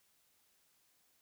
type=silence; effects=white hiss -73 dBFS RMS until 1.21 s